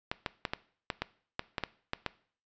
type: clicks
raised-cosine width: 0.3 ms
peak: -15 dBFS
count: 11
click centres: 0.115 / 0.262 / 0.452 / 0.535 / 0.902 / 1.02 / 1.394 / 1.582 / 1.637 / 1.934 / 2.063 s
effects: noise-tail reverb RT60 0.5 s tail -19 dB re dry + resampled to 16000 Hz